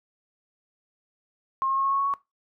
sine tone with pitch steps, 1070 / 1077.4 / 1084.9 / 1092.5 / 1100.1 / 1107.7 / 1115.4 Hz, C6 / C#6 / C#6 / C#6 / C#6 / C#6 / C#6, +38 / -50 / -38 / -26 / -14 / -2 / +10 cents, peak -22 dBFS, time 1.62-2.138 s, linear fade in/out 0 ms, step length 74 ms, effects noise-tail reverb RT60 0.2 s tail -19 dB re dry

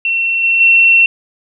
sine tone with level steps, 2712 Hz, E7, 49 cents sharp, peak -12 / -9 / -5 dBFS, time 0.05-1.06 s, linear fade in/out 2 ms, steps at 0.43 / 0.6 s, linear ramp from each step 10 ms, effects none

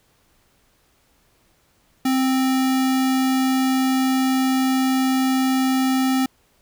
sine tone with sample-and-hold, 261.6 Hz, C4, in tune, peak -16 dBFS, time 2.05-6.26 s, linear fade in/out 5 ms, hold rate 1050 Hz, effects pink hiss -61 dBFS RMS until 6.61 s

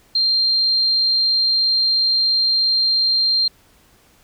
sine tone, 4179 Hz, C8, 3 cents flat, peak -14 dBFS, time 0.15-3.48 s, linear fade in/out 5 ms, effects pink hiss -54 dBFS RMS until 4.23 s

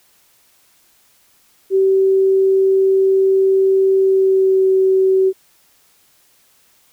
sine tone with pitch glide, 384.5 to 380.1 Hz, G4 to F#4, -33 to +47 cents, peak -10 dBFS, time 1.7-5.33 s, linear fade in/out 50 ms, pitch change -20 cents, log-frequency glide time 3.97-4.68 s, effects white hiss -55 dBFS RMS until 6.92 s

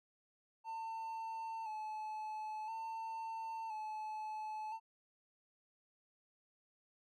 triangle tone with vibrato, 880 Hz, A5, in tune, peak -39 dBFS, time 0.64-4.8 s, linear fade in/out 50 ms, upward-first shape square, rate 0.49 Hz, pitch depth 36 cents each way, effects none

